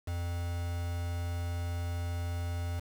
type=tone with quantisation; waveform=triangle; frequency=86.5 Hz; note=F2; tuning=16 cents flat; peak=-30 dBFS; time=0.07-2.8 s; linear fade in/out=10 ms; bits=7; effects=none